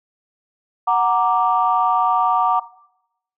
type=chord; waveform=sine; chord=Gb augmented; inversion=none; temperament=equal; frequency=740 / 932.3 / 1174.7 Hz; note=Gb5 / Bb5 / D6; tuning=0 / 0 / 0 cents; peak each=-18 dBFS; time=0.87-2.6 s; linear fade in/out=10 ms; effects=noise-tail reverb RT60 0.8 s tail -18 dB re dry + tanh soft clip ceiling -4 dBFS